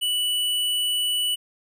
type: tone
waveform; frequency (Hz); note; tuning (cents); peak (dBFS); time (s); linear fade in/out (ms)
square; 2960; F#7; 0; -22; 0.01-1.36; 20
effects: none